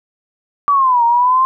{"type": "linear two-way sweep", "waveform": "sine", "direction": "down then up", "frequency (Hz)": [1161, 927, 1056], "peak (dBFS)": -9, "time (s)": [0.68, 1.45], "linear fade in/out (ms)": 0, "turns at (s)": 1.04, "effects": []}